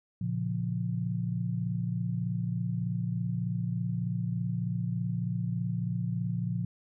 sine chord, Bb minor, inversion none, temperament just, 116.54 / 139.85 / 174.81 Hz, Bb2 / Db3 / F3, 0 / +16 / +2 cents, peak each -32 / -36 / -32 dBFS, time 0.21-6.65 s, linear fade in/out 5 ms, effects none

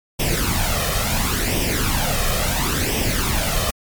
pink noise with flanger, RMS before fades -20 dBFS, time 0.19-3.71 s, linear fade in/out 10 ms, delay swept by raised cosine 0.35 to 1.65 ms, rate 0.72 Hz, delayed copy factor +0.65, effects MP3 96 kbps

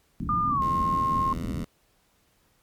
white low-pass noise, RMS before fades -32 dBFS, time 0.2-1.64 s, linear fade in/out 0 ms, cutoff 280 Hz, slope 48 dB/octave
sine tone with pitch glide, 1208 to 1070 Hz, D6 to C6, +48 to +38 cents, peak -22 dBFS, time 0.29-1.33 s, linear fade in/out 2 ms, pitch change -210 cents, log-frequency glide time 0.49-0.62 s
10% pulse tone, 82.41 Hz, E2, in tune, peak -28 dBFS, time 0.61-1.65 s, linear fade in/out 5 ms
effects pink hiss -66 dBFS RMS until 2.62 s + MP3 96 kbps

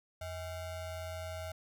square ring-modulated tone, 363 Hz, F#4, 33 cents flat, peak -37 dBFS, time 0.21-1.52 s, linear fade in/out 5 ms, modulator 277 Hz, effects none

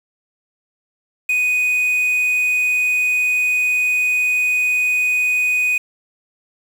triangle tone with quantisation, 2489 Hz, D#7, in tune, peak -13 dBFS, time 1.29-5.78 s, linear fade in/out 5 ms, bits 6, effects none

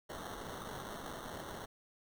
violet noise with sample-and-hold, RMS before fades -45 dBFS, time 0.09-1.66 s, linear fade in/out 10 ms, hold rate 2450 Hz, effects none

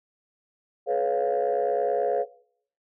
sine chord, C# dominant seventh, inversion second, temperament equal with one note detuned, 424.8 / 493.9 / 554.4 / 698.5 Hz, G#4 / B4 / C#5 / E#5, +39 / 0 / 0 / 0 cents, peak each -26 dBFS, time 0.86-2.26 s, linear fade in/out 50 ms, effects noise-tail reverb RT60 0.6 s tail -19 dB re dry + tanh soft clip ceiling -16 dBFS

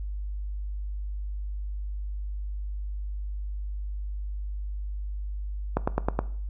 click train, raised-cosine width 1 ms, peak -9 dBFS, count 5, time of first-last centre 5.77-6.191 s, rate 9.51 Hz, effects noise-tail reverb RT60 0.5 s tail -17 dB re dry + added 50 Hz sine -30 dBFS peak until 6.49 s

